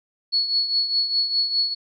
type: tone with tremolo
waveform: sine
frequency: 4385 Hz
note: C#8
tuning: 20 cents flat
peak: -16 dBFS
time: 0.32-1.75 s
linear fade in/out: 20 ms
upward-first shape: triangle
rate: 4.9 Hz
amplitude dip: 70%
effects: none